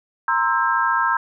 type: chord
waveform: sine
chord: C dominant seventh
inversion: third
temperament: equal with one note detuned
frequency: 932.3 / 1046.5 / 1318.5 / 1602.8 Hz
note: Bb5 / C6 / E6 / G6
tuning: 0 / 0 / 0 / +38 cents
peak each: -22 / -22 / -22 / -22 dBFS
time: 0.28-1.17 s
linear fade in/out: 2 ms
effects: none